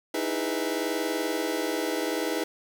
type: chord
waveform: sawtooth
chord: E major seventh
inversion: third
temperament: just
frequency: 309 / 329.6 / 412 / 494.4 Hz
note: D#4 / E4 / G#4 / B4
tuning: -12 / 0 / -14 / +2 cents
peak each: -28 dBFS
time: 0.14-2.44 s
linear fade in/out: 5 ms
effects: 8-bit